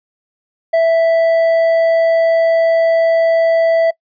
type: tone with hard clipping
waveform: triangle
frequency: 659.3 Hz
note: E5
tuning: in tune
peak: -10 dBFS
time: 0.73-3.91 s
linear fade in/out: 10 ms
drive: 7 dB
effects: noise-tail reverb RT60 0.1 s tail -24 dB re dry + resampled to 11025 Hz